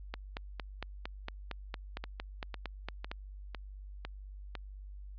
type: two click trains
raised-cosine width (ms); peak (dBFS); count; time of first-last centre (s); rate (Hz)
0.3; -22 / -24; 14 / 6; 0.14-3.115 / 2.04-4.553; 4.37 / 1.99
effects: added 49 Hz sine -44 dBFS peak until 5.18 s + resampled to 11025 Hz